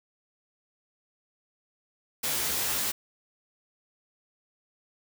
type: noise with comb filter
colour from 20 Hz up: white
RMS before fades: -29 dBFS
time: 2.23-2.92 s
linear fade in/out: 10 ms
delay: 14 ms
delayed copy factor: +0.6
effects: none